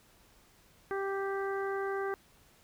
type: harmonic tone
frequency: 392 Hz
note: G4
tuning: in tune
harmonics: 1 / 2 / 3 / 4 / 5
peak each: -33 / -40 / -41 / -41 / -48 dBFS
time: 0.91-2.14 s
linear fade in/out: 0 ms
effects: pink hiss -63 dBFS RMS until 2.63 s